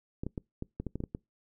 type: clicks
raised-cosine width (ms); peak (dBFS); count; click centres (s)
3; -22; 10; 0.235 / 0.266 / 0.378 / 0.624 / 0.8 / 0.867 / 0.956 / 1.004 / 1.038 / 1.149
effects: noise-tail reverb RT60 0.2 s tail -25 dB re dry